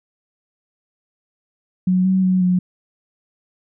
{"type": "tone with pitch steps", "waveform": "sine", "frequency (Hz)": [183.9, 188.4, 185.2, 181.2], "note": ["F#3", "F#3", "F#3", "F#3"], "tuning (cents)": [-10, 32, 2, -36], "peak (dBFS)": -13, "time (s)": [1.87, 2.59], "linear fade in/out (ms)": 5, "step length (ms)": 180, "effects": []}